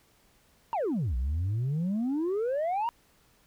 sine exponential two-way sweep, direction down then up, 965 to 58.4 to 965 Hz, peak -24 dBFS, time 0.73-2.89 s, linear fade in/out 0 ms, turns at 1.16 s, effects tanh soft clip ceiling -25 dBFS + pink hiss -64 dBFS RMS until 3.46 s

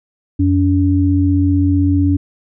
sine tone pair together, 89.58 / 284.4 Hz, F2 / C#4, +44 / +45 cents, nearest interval octave + minor sixth, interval 2001 cents, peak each -13 dBFS, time 0.39-2.17 s, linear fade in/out 10 ms, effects none

